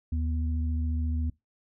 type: tone pair together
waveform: sine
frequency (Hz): 76.7 / 244.3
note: D#2 / B3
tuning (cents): -24 / -19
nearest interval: octave + minor sixth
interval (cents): 2005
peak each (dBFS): -26 / -36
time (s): 0.12-1.3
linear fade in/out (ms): 5
effects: noise-tail reverb RT60 0.2 s tail -22 dB re dry